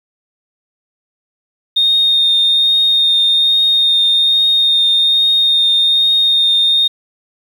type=tone with vibrato; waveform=sine; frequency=3678 Hz; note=A#7; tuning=24 cents flat; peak=-8 dBFS; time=1.76-6.88 s; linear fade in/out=10 ms; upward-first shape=triangle; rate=1.2 Hz; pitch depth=16 cents each way; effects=tanh soft clip ceiling -4 dBFS + 7-bit